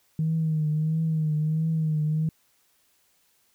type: tone with vibrato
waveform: sine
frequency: 156.8 Hz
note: D#3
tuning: 14 cents sharp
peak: -21 dBFS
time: 0.19-2.29 s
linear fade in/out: 2 ms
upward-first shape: triangle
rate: 1.5 Hz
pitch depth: 60 cents each way
effects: tanh soft clip ceiling -17 dBFS + white hiss -66 dBFS RMS until 3.54 s